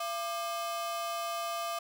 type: ring-modulated tone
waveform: 45% pulse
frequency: 937 Hz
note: A#5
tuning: 9 cents sharp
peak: -30 dBFS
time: 0-1.79 s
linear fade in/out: 5 ms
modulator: 257 Hz
effects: none